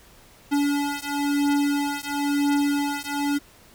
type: beating tone pair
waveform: square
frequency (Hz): 285.8 / 286.79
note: D4 / D4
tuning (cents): -47 / -41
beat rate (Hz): 0.99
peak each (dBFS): -25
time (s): 0.51-3.39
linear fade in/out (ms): 20
effects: pink hiss -52 dBFS RMS until 3.74 s